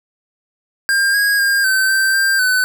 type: tone with pitch steps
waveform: square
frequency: 1601 / 1644 / 1608 / 1540 / 1558 / 1575 / 1508 Hz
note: G6 / G#6 / G6 / G6 / G6 / G6 / F#6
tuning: +36 / -18 / +44 / -31 / -11 / +8 / +32 cents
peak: -13 dBFS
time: 0.89-2.64 s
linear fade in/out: 0 ms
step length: 250 ms
effects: none